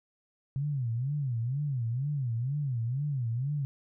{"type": "tone with vibrato", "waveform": "sine", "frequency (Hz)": 130, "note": "C3", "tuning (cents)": -11, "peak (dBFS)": -28, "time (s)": [0.56, 3.65], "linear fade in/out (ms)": 0, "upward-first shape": "sine", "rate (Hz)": 2.1, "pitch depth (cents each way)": 230, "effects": []}